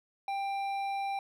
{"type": "tone with hard clipping", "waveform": "sine", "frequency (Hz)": 790, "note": "G5", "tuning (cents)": 13, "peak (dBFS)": -33, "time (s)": [0.28, 1.19], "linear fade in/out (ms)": 2, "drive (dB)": 9, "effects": []}